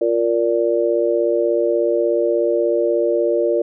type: chord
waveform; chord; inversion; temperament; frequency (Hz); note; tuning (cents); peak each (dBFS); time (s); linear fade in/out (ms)
sine; Bb major; second; just; 349.6 / 466.2 / 582.7; F4 / Bb4 / D5; +2 / 0 / -14; -19; 0.01-3.62; 5
effects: none